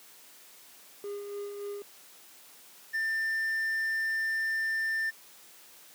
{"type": "tone with tremolo", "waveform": "triangle", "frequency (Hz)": 406.5, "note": "G#4", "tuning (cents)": -37, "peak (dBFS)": -32, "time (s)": [1.04, 1.82], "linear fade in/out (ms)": 0, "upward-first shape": "sine", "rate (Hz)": 3.5, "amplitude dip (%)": 40}
{"type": "tone", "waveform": "triangle", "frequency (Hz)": 1790, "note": "A6", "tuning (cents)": 29, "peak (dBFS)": -26, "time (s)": [2.93, 5.11], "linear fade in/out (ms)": 20}
{"effects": ["white hiss -54 dBFS RMS until 5.94 s", "high-pass 200 Hz 12 dB/octave"]}